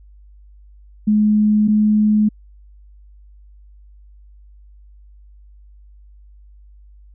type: tone pair in turn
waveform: sine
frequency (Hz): 211.6 / 212.3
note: G#3 / G#3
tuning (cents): +33 / +38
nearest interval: unison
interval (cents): 5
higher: second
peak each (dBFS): -11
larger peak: neither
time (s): 1.07-1.68 / 1.68-2.29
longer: neither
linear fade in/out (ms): 10
effects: added 50 Hz sine -42 dBFS peak until 7.14 s